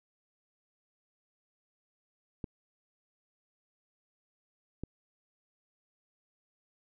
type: clicks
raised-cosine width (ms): 3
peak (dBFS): -24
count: 2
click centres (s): 2.442 / 4.836
effects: none